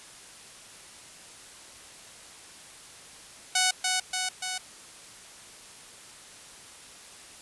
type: tone with echo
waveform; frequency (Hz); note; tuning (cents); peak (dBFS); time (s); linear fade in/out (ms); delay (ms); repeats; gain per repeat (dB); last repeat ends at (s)
5% pulse; 742; F#5; +5; -10; 3.55-3.71; 5; 290; 3; -3; 4.58
effects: white hiss -48 dBFS RMS until 7.41 s + resampled to 24000 Hz